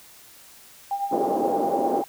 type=tone with tremolo; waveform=sine; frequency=799 Hz; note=G5; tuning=33 cents sharp; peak=-21 dBFS; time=0.91-2.04 s; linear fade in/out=2 ms; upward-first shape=triangle; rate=9.8 Hz; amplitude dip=75%
type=band-pass noise; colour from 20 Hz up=pink; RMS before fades=-25 dBFS; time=1.11-2.03 s; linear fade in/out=20 ms; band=280 to 690 Hz; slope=24 dB/octave
effects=white hiss -49 dBFS RMS until 2.08 s